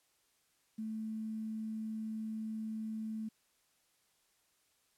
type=tone with quantisation; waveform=sine; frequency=219.2 Hz; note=A3; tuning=6 cents flat; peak=-37 dBFS; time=0.78-3.29 s; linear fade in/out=10 ms; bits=11; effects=white hiss -74 dBFS RMS until 4.97 s + low-pass 12000 Hz 12 dB/octave